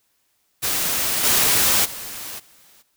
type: noise with level steps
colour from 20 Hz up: white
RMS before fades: -22 / -17 / -33 / -52 dBFS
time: 0.62-2.83 s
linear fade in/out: 20 ms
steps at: 1.23 / 1.84 / 2.38 s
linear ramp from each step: 20 ms
effects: white hiss -67 dBFS RMS until 2.96 s